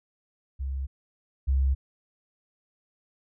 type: tone pair in turn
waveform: sine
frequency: 67.3 / 67.05 Hz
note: C2 / C2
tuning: +49 / +43 cents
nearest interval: unison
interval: 6 cents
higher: first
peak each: -28 / -20 dBFS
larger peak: second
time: 0.59-0.87 / 1.47-1.75 s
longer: neither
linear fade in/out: 20 ms
effects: none